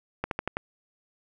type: slowing click train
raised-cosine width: 0.5 ms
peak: -13 dBFS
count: 5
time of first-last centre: 0.24-0.569 s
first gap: 72 ms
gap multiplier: 1.09
effects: none